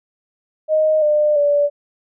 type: tone with pitch steps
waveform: sine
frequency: 622.3 / 600.4 / 579.3 Hz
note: D#5 / D5 / D5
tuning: 0 / +38 / -24 cents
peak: -12 dBFS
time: 0.68-1.7 s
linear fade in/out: 50 ms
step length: 340 ms
effects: none

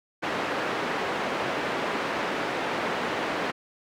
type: band-pass noise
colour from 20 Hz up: pink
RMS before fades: -29 dBFS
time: 0.22-3.52 s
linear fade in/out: 20 ms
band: 310 to 2300 Hz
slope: 12 dB/octave
effects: none

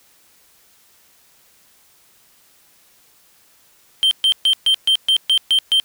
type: tone bursts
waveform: triangle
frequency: 3136 Hz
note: G7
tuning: in tune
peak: -10 dBFS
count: 9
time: 4.03-5.799 s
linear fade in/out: 0 ms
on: 81 ms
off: 130 ms
effects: white hiss -54 dBFS RMS until 5.84 s

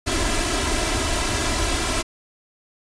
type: noise with comb filter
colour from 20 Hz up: pink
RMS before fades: -22 dBFS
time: 0.06-2.03 s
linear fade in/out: 20 ms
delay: 3 ms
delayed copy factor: +0.75
effects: resampled to 22050 Hz

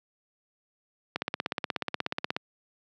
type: click train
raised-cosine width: 0.3 ms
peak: -12 dBFS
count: 21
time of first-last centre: 1.16-2.365 s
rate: 16.6 Hz
effects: high-pass 150 Hz 12 dB/octave

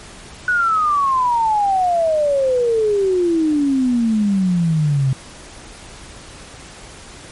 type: exponential sweep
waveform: sine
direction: down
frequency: 1487 to 130 Hz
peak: -13 dBFS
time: 0.48-5.13 s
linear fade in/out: 2 ms
effects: pink hiss -38 dBFS RMS until 7.31 s + MP3 48 kbps

